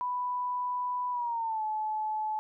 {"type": "tone with pitch glide", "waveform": "sine", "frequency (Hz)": [990, 861.8], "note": ["B5", "A5"], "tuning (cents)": [4, -36], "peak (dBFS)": -29, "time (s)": [0.01, 2.39], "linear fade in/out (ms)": 0, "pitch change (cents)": -240, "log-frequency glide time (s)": [1.11, 1.63], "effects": []}